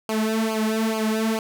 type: tone with flanger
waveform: sawtooth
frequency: 220 Hz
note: A3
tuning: in tune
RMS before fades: -23 dBFS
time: 0.09-1.39 s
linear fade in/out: 2 ms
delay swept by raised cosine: 0.53 to 3.63 ms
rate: 2.3 Hz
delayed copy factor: -0.9
effects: none